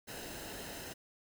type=noise with comb filter; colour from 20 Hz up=pink; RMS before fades=-45 dBFS; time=0.07-0.94 s; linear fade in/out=20 ms; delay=0.87 ms; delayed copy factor=-0.55; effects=none